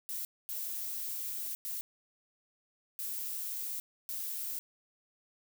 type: noise bursts at uneven times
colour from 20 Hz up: violet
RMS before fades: -38 dBFS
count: 5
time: 0.09-0.25 / 0.49-1.55 / 1.65-1.81 / 2.99-3.8 / 4.09-4.59 s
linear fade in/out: 0 ms
effects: none